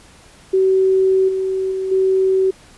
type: tone with level steps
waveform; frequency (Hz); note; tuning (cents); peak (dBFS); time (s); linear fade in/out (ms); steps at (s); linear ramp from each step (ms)
sine; 380; F#4; +46; -11 / -17 / -19 / -12; 0.53-2.51; 10; 1.28 / 1.71 / 1.91; 10
effects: pink hiss -46 dBFS RMS until 2.77 s + resampled to 24000 Hz